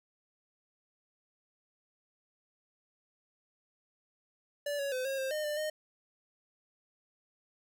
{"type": "tone with pitch steps", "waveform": "square", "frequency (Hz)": [579, 559, 511, 541, 530, 610, 596, 615], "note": ["D5", "C#5", "C5", "C#5", "C5", "D#5", "D5", "D#5"], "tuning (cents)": [-25, 14, -41, -42, 22, -34, 25, -20], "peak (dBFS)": -33, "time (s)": [4.66, 5.7], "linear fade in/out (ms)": 5, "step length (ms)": 130, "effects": []}